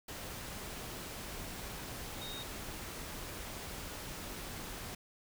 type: tone in noise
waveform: sine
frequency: 3729 Hz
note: A#7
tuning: in tune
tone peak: -44 dBFS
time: 2.21-2.43 s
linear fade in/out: 5 ms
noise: pink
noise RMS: -44 dBFS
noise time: 0.08-4.95 s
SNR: -3 dB
effects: none